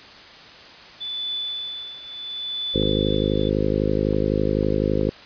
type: tone with tremolo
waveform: sine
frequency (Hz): 3485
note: A7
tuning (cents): -17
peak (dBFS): -24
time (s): 1-3.5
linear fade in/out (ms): 20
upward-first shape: triangle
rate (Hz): 0.74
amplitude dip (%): 80
type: harmonic tone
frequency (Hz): 51.91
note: G#1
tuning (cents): 0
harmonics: 1 / 2 / 3 / 4 / 5 / 6 / 7 / 8 / 9 / 10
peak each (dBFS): -28 / -28 / -28 / -28 / -28 / -28 / -28 / -28 / -28 / -28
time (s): 2.74-5.1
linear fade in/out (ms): 10
type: clicks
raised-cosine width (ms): 1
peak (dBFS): -27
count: 5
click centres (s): 2.828 / 4.134 / 4.634 / 5.01 / 5.088
effects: white hiss -43 dBFS RMS until 5.25 s + resampled to 11025 Hz